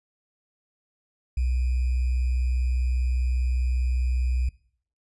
sine tone with sample-and-hold, 62.5 Hz, B1, 21 cents sharp, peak -21 dBFS, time 1.37-4.49 s, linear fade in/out 5 ms, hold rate 2450 Hz, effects noise-tail reverb RT60 0.6 s tail -22 dB re dry + resampled to 24000 Hz

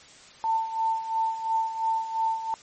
sine tone with tremolo, 895 Hz, A5, 29 cents sharp, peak -21 dBFS, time 0.44-2.54 s, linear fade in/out 0 ms, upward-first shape sine, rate 2.9 Hz, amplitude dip 70%, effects white hiss -50 dBFS RMS until 2.62 s + MP3 32 kbps

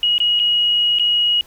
sine tone with dropouts, 2897 Hz, F#7, 37 cents flat, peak -13 dBFS, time 0.03-1.41 s, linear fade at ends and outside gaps 1 ms, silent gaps 0.181-0.202 / 0.393-0.398 / 0.987-0.996 s, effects pink hiss -48 dBFS RMS until 1.46 s

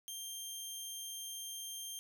15% pulse tone, 3178 Hz, G7, 23 cents sharp, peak -35 dBFS, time 0.08-1.99 s, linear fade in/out 0 ms, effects none

